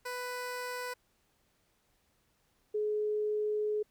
15% pulse / sine tone pair in turn, 496 / 423.1 Hz, B4 / G#4, +7 / +32 cents, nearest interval minor third, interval 275 cents, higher first, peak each -30 / -29 dBFS, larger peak second, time 0.05-0.94 / 2.74-3.83 s, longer second, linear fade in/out 10 ms, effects pink hiss -73 dBFS RMS until 3.9 s

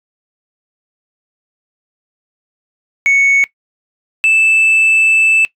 sine tone pair in turn, 2217 / 2636 Hz, C#7 / E7, 0 / -1 cents, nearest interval minor third, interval 299 cents, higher second, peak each -5 dBFS, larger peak neither, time 3.06-3.44 / 4.24-5.45 s, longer second, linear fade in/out 0 ms, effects noise-tail reverb RT60 0.1 s tail -21 dB re dry + tanh soft clip ceiling -6 dBFS

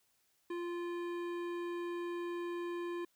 triangle tone with hard clipping, 347.1 Hz, F4, 11 cents flat, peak -39 dBFS, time 0.5-3.05 s, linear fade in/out 5 ms, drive 18 dB, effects white hiss -75 dBFS RMS until 3.15 s

